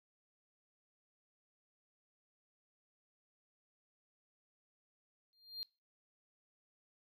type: tone with exponential growth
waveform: triangle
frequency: 4200 Hz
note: C8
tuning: 6 cents sharp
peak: -35 dBFS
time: 5.33-5.63 s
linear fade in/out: 0 ms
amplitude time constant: 65 ms
effects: noise-tail reverb RT60 0.3 s tail -24 dB re dry + tanh soft clip ceiling -33 dBFS